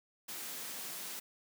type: high-pass noise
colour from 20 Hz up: white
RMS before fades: -43 dBFS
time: 0.28-1.2 s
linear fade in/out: 10 ms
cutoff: 140 Hz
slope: 96 dB/octave
effects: none